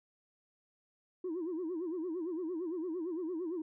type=tone with vibrato; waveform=sine; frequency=341 Hz; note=F4; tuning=41 cents flat; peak=-33 dBFS; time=1.24-3.62 s; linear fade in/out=5 ms; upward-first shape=sine; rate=8.8 Hz; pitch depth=160 cents each way; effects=tanh soft clip ceiling -32 dBFS

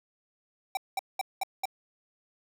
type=tone bursts; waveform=square; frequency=774 Hz; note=G5; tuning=22 cents flat; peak=-28 dBFS; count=5; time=0.75-1.655 s; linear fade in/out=2 ms; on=21 ms; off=200 ms; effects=none

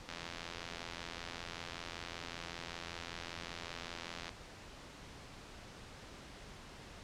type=click train; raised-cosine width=0.2 ms; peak=-25 dBFS; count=359; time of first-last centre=0.09-4.292 s; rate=85.2 Hz; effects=pink hiss -52 dBFS RMS until 7.03 s + low-pass 6000 Hz 12 dB/octave

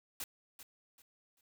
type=noise with echo; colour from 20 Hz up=white; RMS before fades=-41 dBFS; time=0.2-0.24 s; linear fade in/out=2 ms; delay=390 ms; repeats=3; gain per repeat=-11 dB; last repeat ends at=1.41 s; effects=none

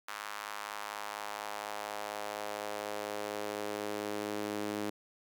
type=tone with high-pass filter sweep; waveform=sawtooth; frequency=104.2 Hz; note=G#2; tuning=6 cents sharp; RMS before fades=-39 dBFS; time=0.08-4.9 s; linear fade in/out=5 ms; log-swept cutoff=1200 to 300 Hz; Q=1.7; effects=none

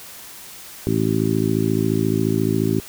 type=harmonic tone; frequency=54.3 Hz; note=A1; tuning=22 cents flat; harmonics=2 / 3 / 4 / 5 / 6 / 7; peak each=-24 / -24 / -24 / -24 / -24 / -24 dBFS; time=0.87-2.8 s; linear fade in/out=0 ms; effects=white hiss -39 dBFS RMS until 2.88 s

